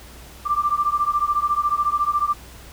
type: beating tone pair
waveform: sine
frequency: 1174.7 / 1188.7 Hz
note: D6 / D6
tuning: 0 / +21 cents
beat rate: 14 Hz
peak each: -21 / -21 dBFS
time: 0.45-2.34 s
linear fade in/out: 20 ms
effects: added 60 Hz sine -43 dBFS peak until 2.72 s + pink hiss -44 dBFS RMS until 2.72 s